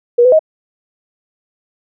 sine tone with pitch steps, 480 / 505 / 629 Hz, B4 / B4 / D#5, -49 / +39 / +19 cents, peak -5 dBFS, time 0.18-0.393 s, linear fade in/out 10 ms, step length 71 ms, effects none

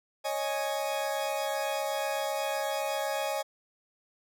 40% pulse chord, C# suspended second, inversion none, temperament equal, 554.4 / 622.3 / 830.6 Hz, C#5 / D#5 / G#5, 0 / 0 / 0 cents, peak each -33 dBFS, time 0.24-3.43 s, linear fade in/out 20 ms, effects none

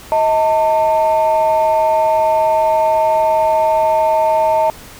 sine tone pair together, 634 / 896.6 Hz, D#5 / A5, +32 / +32 cents, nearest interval tritone, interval 600 cents, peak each -12 dBFS, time 0.12-4.7 s, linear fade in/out 0 ms, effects tanh soft clip ceiling -6 dBFS + pink hiss -37 dBFS RMS until 4.99 s

